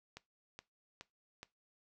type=click train; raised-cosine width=0.2 ms; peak=-30 dBFS; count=4; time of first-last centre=0.17-1.431 s; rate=2.38 Hz; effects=noise-tail reverb RT60 0.2 s tail -19 dB re dry